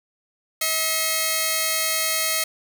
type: tone pair together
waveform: 5% pulse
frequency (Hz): 640 / 2150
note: D#5 / C7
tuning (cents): +49 / +47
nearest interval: octave + major sixth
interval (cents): 2098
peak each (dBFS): -13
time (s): 0.61-2.44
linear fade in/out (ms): 5
effects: 7-bit